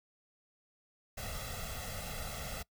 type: noise with comb filter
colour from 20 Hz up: pink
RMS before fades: -41 dBFS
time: 1.17-2.63 s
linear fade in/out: 10 ms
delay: 1.5 ms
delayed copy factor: +1
effects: noise-tail reverb RT60 0.1 s tail -22 dB re dry